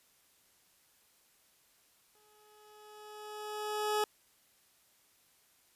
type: tone with exponential growth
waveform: 20% pulse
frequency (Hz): 423.1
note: G#4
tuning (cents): +32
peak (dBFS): -23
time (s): 2.15-4.04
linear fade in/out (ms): 2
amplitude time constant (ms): 410
effects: white hiss -68 dBFS RMS until 5.75 s + resampled to 32000 Hz